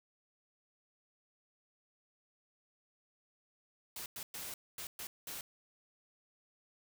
white noise bursts at uneven times, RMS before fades -44 dBFS, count 6, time 3.96-4.06 / 4.16-4.23 / 4.34-4.54 / 4.78-4.87 / 4.99-5.07 / 5.27-5.41 s, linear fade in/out 2 ms, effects none

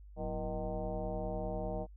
sine tone with frequency modulation, 330 Hz, E4, 2 cents sharp, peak -34 dBFS, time 0.16-1.87 s, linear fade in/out 50 ms, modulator 145 Hz, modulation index 2.9, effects added 50 Hz sine -50 dBFS peak until 1.96 s

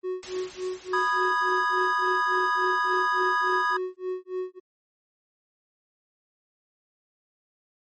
triangle tone with tremolo, 369 Hz, F#4, 5 cents flat, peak -24 dBFS, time 0.03-4.6 s, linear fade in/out 20 ms, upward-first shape sine, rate 3.5 Hz, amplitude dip 100%
white noise with exponential decay, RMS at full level -38 dBFS, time 0.23-3.96 s, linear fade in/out 0 ms, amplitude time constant 810 ms
triangle chord, G# minor, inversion first, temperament equal with one note detuned, 987.8 / 1235.2 / 1661.2 Hz, B5 / D#6 / G#6, 0 / -13 / 0 cents, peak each -25 / -24 / -25 dBFS, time 0.93-3.77 s, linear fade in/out 5 ms
effects low-pass 8000 Hz 12 dB/octave + MP3 32 kbps

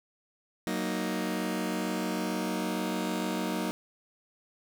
sawtooth chord, D# minor, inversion first, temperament just, 186.68 / 233.3 / 311.1 Hz, F#3 / A#3 / D#4, +16 / +2 / 0 cents, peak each -30 dBFS, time 0.67-3.71 s, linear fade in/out 0 ms, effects none

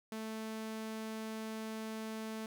sawtooth tone, 220 Hz, A3, in tune, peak -36 dBFS, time 0.12-2.46 s, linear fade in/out 2 ms, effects 12-bit

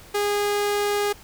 sawtooth tone, 410.6 Hz, G#4, 20 cents flat, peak -17 dBFS, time 0.14-1.13 s, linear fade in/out 10 ms, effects pink hiss -47 dBFS RMS until 1.23 s

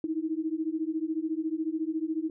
sine beating tone pair, 311.1 / 325.1 Hz, D#4 / E4, 0 / -24 cents, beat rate 14 Hz, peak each -31 dBFS, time 0.04-2.3 s, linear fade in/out 2 ms, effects none

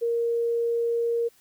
sine tone, 467.3 Hz, A#4, 4 cents sharp, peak -22 dBFS, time 0.01-1.29 s, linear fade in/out 20 ms, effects white hiss -60 dBFS RMS until 1.4 s

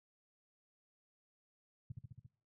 sine tone with echo, 123.47 Hz, B2, in tune, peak -40 dBFS, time 1.9-1.92 s, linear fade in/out 5 ms, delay 69 ms, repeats 5, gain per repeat -2 dB, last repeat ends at 2.265 s, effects noise-tail reverb RT60 0.5 s tail -23 dB re dry

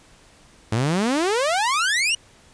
sawtooth exponential sweep, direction up, 104.6 to 2960 Hz, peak -15 dBFS, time 0.72-2.15 s, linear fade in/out 5 ms, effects pink hiss -52 dBFS RMS until 2.53 s + resampled to 22050 Hz

